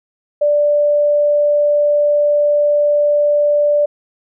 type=tone; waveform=sine; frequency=587.3 Hz; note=D5; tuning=in tune; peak=-10 dBFS; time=0.41-3.86 s; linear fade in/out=10 ms; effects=none